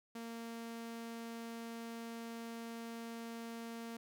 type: tone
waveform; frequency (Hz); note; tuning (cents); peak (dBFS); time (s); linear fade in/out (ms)
sawtooth; 230.5; A#3; -19; -40; 0.15-3.97; 5
effects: none